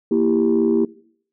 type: chord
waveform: sine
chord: E diminished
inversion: second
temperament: equal with one note detuned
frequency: 233.1 / 329.6 / 394.5 Hz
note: Bb3 / E4 / G4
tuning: 0 / 0 / +11 cents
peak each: -18 dBFS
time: 0.11-0.85 s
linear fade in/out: 5 ms
effects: noise-tail reverb RT60 0.6 s tail -21 dB re dry + tanh soft clip ceiling -8 dBFS